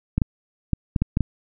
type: clicks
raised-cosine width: 5 ms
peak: -7 dBFS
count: 7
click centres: 0.18 / 0.218 / 0.733 / 0.962 / 1.02 / 1.171 / 1.207 s
effects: none